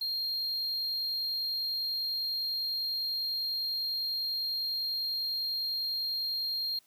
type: tone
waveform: triangle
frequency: 4215 Hz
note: C8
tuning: 12 cents sharp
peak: -29 dBFS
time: 0.01-6.79 s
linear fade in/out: 5 ms
effects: white hiss -66 dBFS RMS until 6.86 s